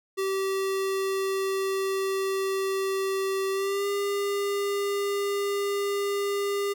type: tone with pitch glide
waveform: square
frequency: 386.3 to 402.5 Hz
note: G4 to G4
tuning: -25 to +46 cents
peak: -26 dBFS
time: 0.17-6.74 s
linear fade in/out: 20 ms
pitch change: +71 cents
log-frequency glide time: 3.52-3.87 s
effects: none